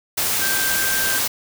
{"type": "tone in noise", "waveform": "sine", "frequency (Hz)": 1571, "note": "G6", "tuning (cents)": 3, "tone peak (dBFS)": -23, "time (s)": [0.41, 1.19], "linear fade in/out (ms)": 10, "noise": "white", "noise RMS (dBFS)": -21, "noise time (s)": [0.17, 1.28], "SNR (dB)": -5, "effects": []}